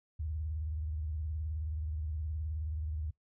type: tone with vibrato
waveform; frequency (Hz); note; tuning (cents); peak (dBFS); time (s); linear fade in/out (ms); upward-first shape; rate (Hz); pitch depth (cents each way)
sine; 77.2; D#2; -13; -34; 0.19-3.11; 10; sine; 19; 150
effects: noise-tail reverb RT60 0.1 s tail -19 dB re dry